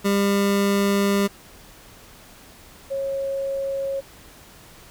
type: tone pair in turn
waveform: 25% pulse / sine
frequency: 200 / 546.7 Hz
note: G3 / C#5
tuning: +35 / -24 cents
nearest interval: octave + perfect fourth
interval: 1741 cents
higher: second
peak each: -14 / -23 dBFS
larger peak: first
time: 0.04-1.28 / 2.9-4.01 s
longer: first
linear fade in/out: 20 ms
effects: pink hiss -47 dBFS RMS until 4.9 s